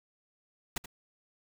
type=noise with echo; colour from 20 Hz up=pink; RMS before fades=-32 dBFS; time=0.76-0.78 s; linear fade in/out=5 ms; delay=79 ms; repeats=1; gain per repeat=-12 dB; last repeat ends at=0.859 s; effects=none